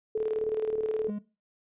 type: tone with tremolo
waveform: sine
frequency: 435.4 Hz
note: A4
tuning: 18 cents flat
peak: -24 dBFS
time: 0.15-1.1 s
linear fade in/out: 5 ms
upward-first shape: square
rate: 19 Hz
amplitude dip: 55%
type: tone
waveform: triangle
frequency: 207.7 Hz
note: G#3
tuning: in tune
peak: -29 dBFS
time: 1.08-1.19 s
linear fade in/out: 10 ms
effects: noise-tail reverb RT60 0.3 s tail -18 dB re dry + resampled to 8000 Hz